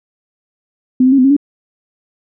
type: tone with pitch steps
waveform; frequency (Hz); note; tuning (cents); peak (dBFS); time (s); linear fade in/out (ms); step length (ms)
sine; 255 / 259.4 / 275.3 / 254.3 / 272 / 286.8; C4 / C4 / C#4 / C4 / C#4 / D4; -44 / -15 / -12 / -49 / -33 / -41; -6; 1-1.366; 5; 61
effects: none